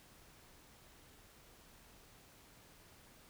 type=silence; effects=pink hiss -62 dBFS RMS until 3.29 s